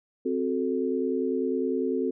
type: chord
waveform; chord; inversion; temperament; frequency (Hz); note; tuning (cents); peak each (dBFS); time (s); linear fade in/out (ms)
sine; F# diminished; second; equal; 261.6 / 370 / 440; C4 / F#4 / A4; 0 / 0 / 0; -28 / -29 / -29; 0.25-2.11; 10
effects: none